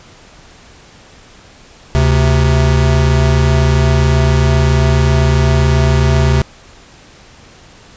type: tone pair together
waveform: square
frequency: 73.42 / 131.54 Hz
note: D2 / C3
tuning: 0 / +10 cents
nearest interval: minor seventh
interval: 1010 cents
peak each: -12 dBFS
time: 1.95-6.42 s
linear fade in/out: 0 ms
effects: pink hiss -41 dBFS RMS until 7.96 s + resampled to 16000 Hz